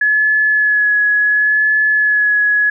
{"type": "tone with vibrato", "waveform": "sine", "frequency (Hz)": 1700, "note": "G#6", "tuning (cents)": 40, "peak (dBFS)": -10, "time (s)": [0.01, 2.7], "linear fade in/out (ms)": 5, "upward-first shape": "sine", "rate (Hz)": 0.71, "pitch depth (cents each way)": 19, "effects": []}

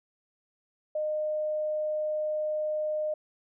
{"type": "tone", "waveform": "sine", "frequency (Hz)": 612, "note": "D#5", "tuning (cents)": -29, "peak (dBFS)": -27, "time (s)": [0.95, 3.14], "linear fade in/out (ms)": 5, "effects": []}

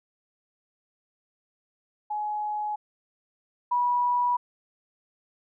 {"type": "tone pair in turn", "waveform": "sine", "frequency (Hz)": [842, 975.1], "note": ["G#5", "B5"], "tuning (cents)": [24, -22], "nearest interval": "minor third", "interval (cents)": 254, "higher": "second", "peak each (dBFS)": [-27, -21], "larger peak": "second", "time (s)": [[2.1, 2.76], [3.71, 4.37]], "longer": "neither", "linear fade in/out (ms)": 10, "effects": []}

